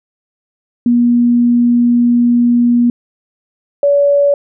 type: tone pair in turn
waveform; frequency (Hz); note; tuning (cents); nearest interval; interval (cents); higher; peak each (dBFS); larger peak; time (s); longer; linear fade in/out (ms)
sine; 240 / 569.8; B3 / C#5; -49 / +48; octave + minor third; 1497; second; -7 / -7; neither; 0.86-2.9 / 3.83-4.34; first; 2
effects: none